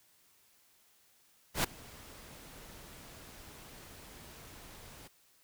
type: noise with ADSR envelope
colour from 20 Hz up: pink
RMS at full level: -28 dBFS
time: 1.54-5.08 s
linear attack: 100 ms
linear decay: 8 ms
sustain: -24 dB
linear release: 10 ms
effects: white hiss -67 dBFS RMS until 5.43 s